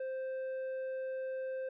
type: tone with tanh clipping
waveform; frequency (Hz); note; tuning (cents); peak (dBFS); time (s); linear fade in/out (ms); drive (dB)
triangle; 523.3; C5; 0; -37; 0-1.69; 5; 10
effects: none